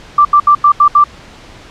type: tone bursts at uneven times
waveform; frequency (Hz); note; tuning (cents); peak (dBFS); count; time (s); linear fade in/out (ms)
sine; 1174.7; D6; 0; -3; 6; 0.18-0.25 / 0.33-0.4 / 0.47-0.55 / 0.64-0.72 / 0.8-0.88 / 0.95-1.04; 5
effects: pink hiss -36 dBFS RMS until 1.7 s + low-pass 5000 Hz 12 dB/octave